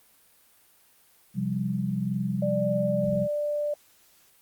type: chord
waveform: sine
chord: C suspended fourth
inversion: none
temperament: just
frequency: 130.81 / 174.42 / 196.22 Hz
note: C3 / F3 / G3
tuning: 0 / -2 / +2 cents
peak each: -31 / -31 / -28 dBFS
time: 1.34-3.28 s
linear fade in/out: 50 ms
type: tone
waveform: sine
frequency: 590 Hz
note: D5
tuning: 8 cents sharp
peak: -25 dBFS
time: 2.42-3.74 s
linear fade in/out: 5 ms
effects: white hiss -60 dBFS RMS until 4.41 s + Opus 32 kbps